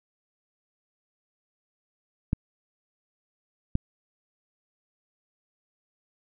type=clicks; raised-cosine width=5 ms; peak=-11 dBFS; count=2; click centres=2.331 / 3.754 s; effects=none